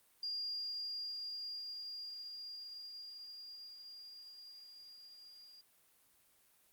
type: tone with level ramp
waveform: sine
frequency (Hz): 4812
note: D8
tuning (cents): +41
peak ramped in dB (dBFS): -37 to -55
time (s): 0.23-5.61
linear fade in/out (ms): 2
effects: white hiss -70 dBFS RMS until 6.72 s + Opus 32 kbps